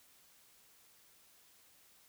silence, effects white hiss -65 dBFS RMS until 2.08 s

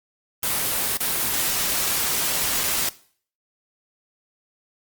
white noise with dropouts, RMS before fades -23 dBFS, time 0.43-2.89 s, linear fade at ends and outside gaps 1 ms, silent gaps 0.971-1.004 / 2.634-2.637 s, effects noise-tail reverb RT60 0.5 s tail -19 dB re dry + Opus 24 kbps

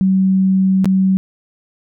sine tone with dropouts, 190 Hz, F#3, 46 cents sharp, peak -10 dBFS, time 0.01-1.17 s, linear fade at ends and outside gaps 0 ms, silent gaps 0.845-0.856 s, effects none

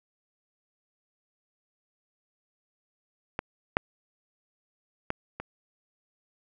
clicks, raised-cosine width 0.5 ms, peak -14 / -6 / -13 / -20 dBFS, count 4, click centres 3.391 / 3.769 / 5.104 / 5.4 s, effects none

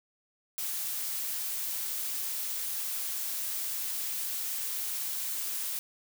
blue noise, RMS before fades -34 dBFS, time 0.58-5.79 s, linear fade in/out 0 ms, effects none

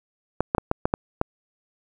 clicks, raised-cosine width 1 ms, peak -6 dBFS, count 7, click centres 0.406 / 0.549 / 0.582 / 0.714 / 0.855 / 0.939 / 1.214 s, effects 8-bit

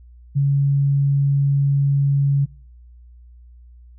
sine tone, 140 Hz, C#3, 18 cents sharp, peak -14 dBFS, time 0.35-2.46 s, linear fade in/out 20 ms, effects noise-tail reverb RT60 0.7 s tail -26 dB re dry + added 60 Hz sine -42 dBFS peak until 3.98 s

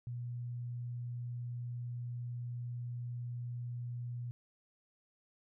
sine tone, 121.1 Hz, B2, 34 cents flat, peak -38 dBFS, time 0.07-4.31 s, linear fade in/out 0 ms, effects none

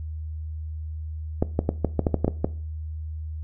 clicks, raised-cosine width 2 ms, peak -7 dBFS, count 10, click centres 1.425 / 1.591 / 1.691 / 1.847 / 1.993 / 2.068 / 2.143 / 2.246 / 2.28 / 2.445 s, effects noise-tail reverb RT60 0.4 s tail -18 dB re dry + added 78 Hz sine -30 dBFS peak until 3.43 s

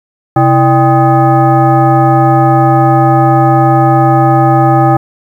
sine tone with frequency modulation, 329.6 Hz, E4, in tune, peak -4 dBFS, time 0.36-4.97 s, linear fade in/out 5 ms, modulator 461 Hz, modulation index 1.6, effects 7-bit

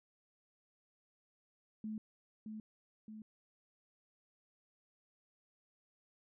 sine tone with echo, 216.4 Hz, A3, 29 cents flat, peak -39 dBFS, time 1.84-1.98 s, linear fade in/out 2 ms, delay 620 ms, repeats 2, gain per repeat -4 dB, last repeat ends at 3.22 s, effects none

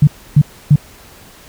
sine tone bursts, 146.83 Hz, D3, in tune, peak -3 dBFS, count 3, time 0.02-0.759 s, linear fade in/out 5 ms, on 53 ms, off 290 ms, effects pink hiss -41 dBFS RMS until 1.48 s

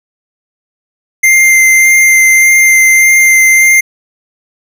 square tone with vibrato, 2093 Hz, C7, in tune, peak -4 dBFS, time 1.23-3.81 s, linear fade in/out 10 ms, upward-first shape sine, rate 1.7 Hz, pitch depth 10 cents each way, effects none

